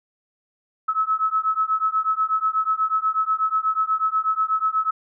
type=beating tone pair; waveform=sine; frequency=1291 / 1299.2 Hz; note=E6 / E6; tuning=-37 / -26 cents; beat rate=8.2 Hz; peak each=-22 dBFS; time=0.88-4.91 s; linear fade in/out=10 ms; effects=none